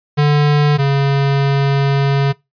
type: tone pair in turn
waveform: square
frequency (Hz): 147.2 / 138.94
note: D3 / C#3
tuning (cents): +4 / +4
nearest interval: minor second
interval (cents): 100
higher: first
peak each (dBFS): -10 / -12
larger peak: first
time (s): 0.17-0.78 / 0.78-2.33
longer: second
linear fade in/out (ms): 20
effects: noise-tail reverb RT60 0.2 s tail -22 dB re dry + resampled to 11025 Hz